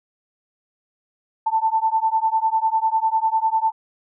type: beating tone pair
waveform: sine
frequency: 883 / 893 Hz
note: A5 / A5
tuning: +6 / +25 cents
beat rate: 10 Hz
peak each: -20 dBFS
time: 1.46-3.72 s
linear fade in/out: 10 ms
effects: none